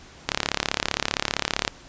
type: click train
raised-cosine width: 0.2 ms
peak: -3 dBFS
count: 50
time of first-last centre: 0.29-1.678 s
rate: 35.3 Hz
effects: pink hiss -47 dBFS RMS until 1.88 s + resampled to 16000 Hz